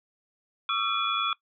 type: tone cluster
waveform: sine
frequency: 1133 / 1235 / 1345 / 2420 / 3397 Hz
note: C#6 / D#6 / E6 / D#7 / G#7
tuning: +37 / -13 / +34 / -49 / +38 cents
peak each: -32 / -34 / -29 / -33 / -30 dBFS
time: 0.69-1.33 s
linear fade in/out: 2 ms
effects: noise-tail reverb RT60 0.1 s tail -20 dB re dry